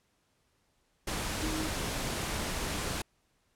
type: tone in noise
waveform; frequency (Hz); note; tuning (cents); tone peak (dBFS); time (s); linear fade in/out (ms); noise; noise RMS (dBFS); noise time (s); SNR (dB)
sine; 313.7; D#4; +14; -34; 1.42-1.68; 5; pink; -34; 1.07-3.02; -3
effects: pink hiss -73 dBFS RMS until 3.55 s + low-pass 11000 Hz 12 dB/octave